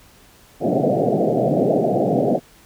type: band-pass noise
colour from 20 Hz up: white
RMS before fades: -18 dBFS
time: 0.6-2.4 s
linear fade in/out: 50 ms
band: 120 to 730 Hz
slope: 96 dB/octave
effects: pink hiss -50 dBFS RMS until 2.65 s